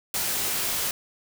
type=noise with comb filter; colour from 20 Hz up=white; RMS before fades=-27 dBFS; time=0.14-0.91 s; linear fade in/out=2 ms; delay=18 ms; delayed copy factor=-0.6; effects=none